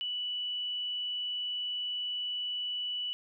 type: tone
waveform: sine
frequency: 2960 Hz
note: F#7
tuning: in tune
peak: -32 dBFS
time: 0.01-3.13 s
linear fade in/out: 0 ms
effects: none